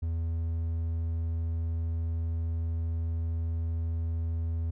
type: tone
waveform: triangle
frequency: 82.41 Hz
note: E2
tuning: in tune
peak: -26 dBFS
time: 0.02-4.71 s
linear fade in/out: 10 ms
effects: none